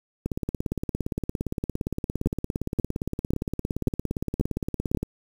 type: two click trains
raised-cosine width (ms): 3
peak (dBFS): -9 / -14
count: 6 / 84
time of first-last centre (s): 2.26-4.948 / 0.26-5.03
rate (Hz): 1.86 / 17.4
effects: 7-bit